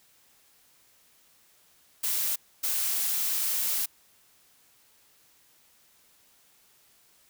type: noise bursts at uneven times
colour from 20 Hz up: blue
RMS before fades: -28 dBFS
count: 2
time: 2.03-2.36 / 2.63-3.86 s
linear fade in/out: 10 ms
effects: white hiss -62 dBFS RMS until 7.29 s